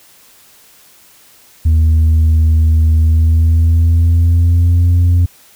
sine tone with pitch glide, 79.6 to 87.31 Hz, D#2 to F2, +40 to 0 cents, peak -4 dBFS, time 1.65-5.26 s, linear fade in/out 10 ms, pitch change +160 cents, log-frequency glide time 2.97-4.93 s, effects tanh soft clip ceiling -6 dBFS + white hiss -45 dBFS RMS until 5.55 s

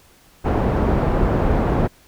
pink low-pass noise, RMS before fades -18 dBFS, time 0.44-1.88 s, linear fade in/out 20 ms, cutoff 860 Hz, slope 12 dB/octave, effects pink hiss -52 dBFS RMS until 2.07 s

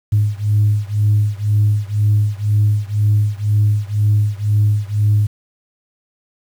sine beating tone pair, 103.83 / 105.83 Hz, G#2 / G#2, 0 / +33 cents, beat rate 2 Hz, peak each -14 / -15 dBFS, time 0.12-5.27 s, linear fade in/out 10 ms, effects tanh soft clip ceiling -6 dBFS + 7-bit

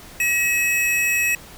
square tone pair together, 1909.7 / 2571 Hz, A#6 / E7, +41 / -44 cents, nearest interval perfect fourth, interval 515 cents, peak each -25 / -19 dBFS, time 0.2-1.35 s, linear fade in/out 2 ms, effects pink hiss -42 dBFS RMS until 1.57 s

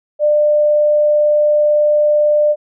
sine tone, 597 Hz, D5, 28 cents sharp, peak -9 dBFS, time 0.19-2.56 s, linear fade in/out 50 ms, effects none

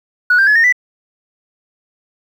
sine tone with pitch steps, 1466 / 1580.3 / 1703.6 / 1836.4 / 1979.6 Hz, F#6 / G6 / G#6 / A#6 / B6, -16 / +14 / +44 / -26 / +4 cents, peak -6 dBFS, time 0.3-0.725 s, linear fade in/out 5 ms, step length 85 ms, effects tanh soft clip ceiling -5 dBFS + 7-bit

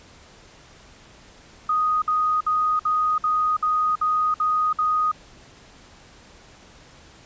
sine tone bursts, 1244.5 Hz, D#6, in tune, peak -18 dBFS, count 9, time 1.69-5.116 s, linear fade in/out 5 ms, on 330 ms, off 57 ms, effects pink hiss -49 dBFS RMS until 7.25 s + resampled to 16000 Hz

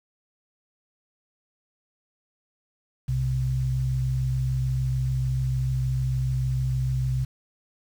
sine tone pair together, 61.57 / 128.3 Hz, B1 / C3, -5 / -34 cents, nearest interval octave + minor second, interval 1271 cents, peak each -29 / -23 dBFS, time 3.08-7.25 s, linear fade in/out 10 ms, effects 8-bit

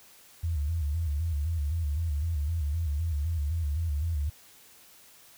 sine tone with vibrato, 77.78 Hz, D#2, in tune, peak -26 dBFS, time 0.43-4.3 s, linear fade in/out 10 ms, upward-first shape square, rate 3.9 Hz, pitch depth 120 cents each way, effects white hiss -55 dBFS RMS until 5.37 s

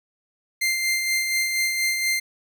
sawtooth tone with tremolo, 2093 Hz, C7, in tune, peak -16 dBFS, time 0.61-2.2 s, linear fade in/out 10 ms, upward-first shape sine, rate 4.2 Hz, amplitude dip 40%, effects none

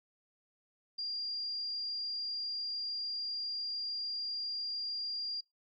sine tone, 4789 Hz, D8, 33 cents sharp, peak -35 dBFS, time 0.98-5.41 s, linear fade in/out 10 ms, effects noise-tail reverb RT60 0.2 s tail -26 dB re dry

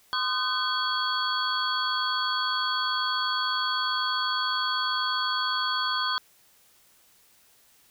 sine tone cluster, 1032 / 1231 / 1518 / 3317 / 4451 Hz, C6 / D#6 / F#6 / G#7 / C#8, -24 / -19 / +44 / -3 / +6 cents, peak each -31 dBFS, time 0.13-6.18 s, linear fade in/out 0 ms, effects white hiss -60 dBFS RMS until 7.9 s

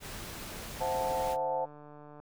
pink noise, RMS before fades -42 dBFS, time 0-1.37 s, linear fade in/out 50 ms
sine chord, F# half-diminished seventh, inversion second, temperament equal, 523.3 / 659.3 / 740 / 880 Hz, C5 / E5 / F#5 / A5, 0 / 0 / 0 / 0 cents, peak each -33 / -38 / -36 / -33 dBFS, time 0.8-1.66 s, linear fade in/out 20 ms
click train, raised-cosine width 1 ms, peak -37 dBFS, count 186, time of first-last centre 0.95-2.2 s, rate 148 Hz
effects none

